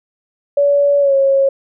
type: tone with pitch glide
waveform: sine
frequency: 570 to 545.8 Hz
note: C#5 to C#5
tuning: +48 to -27 cents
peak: -9 dBFS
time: 0.57-1.49 s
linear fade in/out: 5 ms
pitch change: -75 cents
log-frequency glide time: 1-1.14 s
effects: none